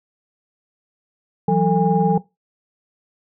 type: tone cluster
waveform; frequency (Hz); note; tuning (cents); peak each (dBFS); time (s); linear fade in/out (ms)
sine; 167.8 / 188.4 / 445.7 / 814; E3 / F#3 / A4 / G#5; +31 / +32 / +22 / -35; -19; 1.48-2.18; 5
effects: noise-tail reverb RT60 0.2 s tail -18 dB re dry + tanh soft clip ceiling -3 dBFS